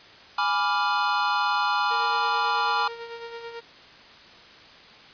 square chord, G# diminished seventh, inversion none, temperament equal, 830.6 / 987.8 / 1174.7 / 1396.9 Hz, G#5 / B5 / D6 / F6, 0 / 0 / 0 / 0 cents, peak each -28 dBFS, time 0.38-2.88 s, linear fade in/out 5 ms
sawtooth tone with tremolo, 465.5 Hz, A#4, 2 cents flat, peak -30 dBFS, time 1.9-3.61 s, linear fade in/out 20 ms, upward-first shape sine, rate 9.1 Hz, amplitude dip 50%
effects white hiss -48 dBFS RMS until 5.13 s + resampled to 11025 Hz

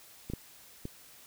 clicks, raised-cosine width 3 ms, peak -25 / -21 / -24 dBFS, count 3, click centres 0.3 / 0.336 / 0.854 s, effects white hiss -55 dBFS RMS until 1.26 s

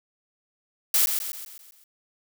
blue noise with echo, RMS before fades -20 dBFS, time 0.94-1.06 s, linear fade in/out 2 ms, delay 130 ms, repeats 6, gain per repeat -6 dB, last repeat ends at 1.84 s, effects none

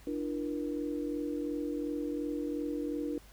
sine tone cluster, 296.7 / 339.5 / 475 Hz, D4 / F4 / A#4, +18 / -49 / +33 cents, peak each -34 / -39 / -39 dBFS, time 0.07-3.18 s, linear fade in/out 2 ms, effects added 50 Hz sine -54 dBFS peak until 3.32 s + pink hiss -59 dBFS RMS until 3.32 s

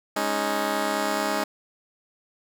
10% pulse chord, Ab suspended fourth, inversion none, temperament just, 207.7 / 276.9 / 311.5 Hz, Ab3 / Db4 / Eb4, 0 / -2 / +2 cents, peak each -21 dBFS, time 0.16-1.44 s, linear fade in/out 5 ms, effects none

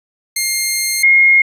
10% pulse / sine tone pair in turn, 2119 / 2146 Hz, C7 / C7, +21 / +43 cents, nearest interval unison, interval 22 cents, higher second, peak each -6 dBFS, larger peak neither, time 0.36-1.03 / 1.03-1.42 s, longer first, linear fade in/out 5 ms, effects resampled to 32000 Hz

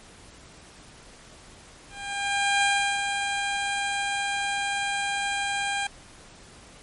15% pulse tone with ADSR envelope, 802 Hz, G5, 39 cents sharp, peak -13 dBFS, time 1.89-5.87 s, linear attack 740 ms, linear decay 360 ms, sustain -6 dB, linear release 4 ms, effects pink hiss -49 dBFS RMS until 6.82 s + MP3 48 kbps

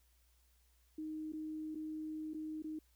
sine tone with dropouts, 311.1 Hz, D#4, in tune, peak -40 dBFS, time 0.98-2.79 s, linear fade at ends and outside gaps 5 ms, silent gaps 1.323-1.333 / 1.748-1.754 / 2.336-2.344 / 2.623-2.642 s, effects added 60 Hz sine -69 dBFS peak until 2.95 s + white hiss -75 dBFS RMS until 2.95 s

